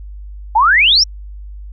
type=exponential sweep; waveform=sine; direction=up; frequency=820 to 5730 Hz; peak=-7 dBFS; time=0.55-1.04 s; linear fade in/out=10 ms; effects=added 50 Hz sine -28 dBFS peak until 1.72 s